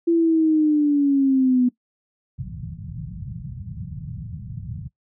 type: linear sweep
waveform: sine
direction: down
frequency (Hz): 339 to 245.8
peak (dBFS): -14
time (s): 0.07-1.69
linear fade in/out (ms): 10
type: low-pass noise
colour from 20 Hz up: pink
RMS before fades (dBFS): -27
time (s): 2.38-4.88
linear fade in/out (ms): 10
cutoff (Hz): 170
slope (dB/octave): 48
effects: noise-tail reverb RT60 0.1 s tail -19 dB re dry + high-pass 100 Hz 12 dB/octave